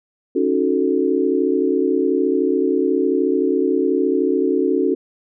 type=chord; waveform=sine; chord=D# half-diminished seventh; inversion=third; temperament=equal; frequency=277.2 / 311.1 / 370 / 440 Hz; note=C#4 / D#4 / F#4 / A4; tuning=0 / 0 / 0 / 0 cents; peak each=-20 / -23 / -19 / -21 dBFS; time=0.35-4.95 s; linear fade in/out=10 ms; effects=none